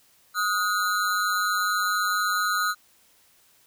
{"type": "ring-modulated tone", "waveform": "square", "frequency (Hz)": 1352, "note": "E6", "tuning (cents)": 43, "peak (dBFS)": -20, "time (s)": [0.34, 2.75], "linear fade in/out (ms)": 50, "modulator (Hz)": 97.8, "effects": ["white hiss -60 dBFS RMS until 3.66 s"]}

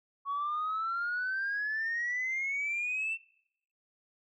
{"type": "exponential sweep", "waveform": "sine", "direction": "up", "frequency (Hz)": [1108.7, 2704], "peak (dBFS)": -29, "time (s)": [0.25, 3.18], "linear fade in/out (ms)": 50, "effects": ["noise-tail reverb RT60 0.8 s tail -25 dB re dry", "tanh soft clip ceiling -27 dBFS"]}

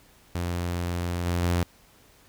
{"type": "tone with level steps", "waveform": "sawtooth", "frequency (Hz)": 87.31, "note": "F2", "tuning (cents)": 0, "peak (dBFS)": [-23, -20, -18], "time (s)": [0.35, 1.63], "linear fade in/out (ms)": 0, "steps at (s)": [1.25, 1.42], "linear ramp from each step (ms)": 20, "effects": ["pink hiss -57 dBFS RMS until 2.28 s"]}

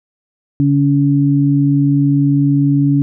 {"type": "tone pair together", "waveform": "sine", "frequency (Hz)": [142.2, 282.2], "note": ["C#3", "C#4"], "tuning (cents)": [45, 31], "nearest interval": "octave", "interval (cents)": 1186, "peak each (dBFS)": -12, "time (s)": [0.6, 3.02], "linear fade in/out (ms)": 0, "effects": []}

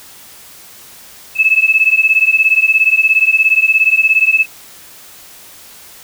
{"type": "beating tone pair", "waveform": "sine", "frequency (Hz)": [2596, 2613], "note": ["E7", "E7"], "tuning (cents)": [-27, -16], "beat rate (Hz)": 17, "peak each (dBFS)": -11, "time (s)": [1.35, 4.46], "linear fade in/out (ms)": 50, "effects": ["white hiss -38 dBFS RMS until 6.03 s"]}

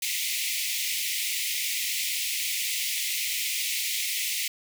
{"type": "high-pass noise", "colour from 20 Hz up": "pink", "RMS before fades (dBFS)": -29, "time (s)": [0.02, 4.48], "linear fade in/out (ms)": 5, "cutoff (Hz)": 2000, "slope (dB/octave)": 96, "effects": []}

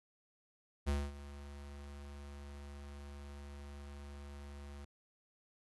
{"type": "tone with ADSR envelope", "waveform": "square", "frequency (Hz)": 71.3, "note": "C#2", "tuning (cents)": 49, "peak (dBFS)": -31, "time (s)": [0.86, 4.85], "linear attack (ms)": 26, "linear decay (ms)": 230, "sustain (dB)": -17, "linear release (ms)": 6, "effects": ["AAC 32 kbps"]}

